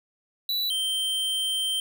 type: tone pair in turn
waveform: square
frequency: 3951 / 3130 Hz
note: B7 / G7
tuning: 0 / -3 cents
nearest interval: major third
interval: 403 cents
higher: first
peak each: -25 dBFS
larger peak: neither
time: 0.49-0.7 / 0.7-1.8 s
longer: second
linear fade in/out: 2 ms
effects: none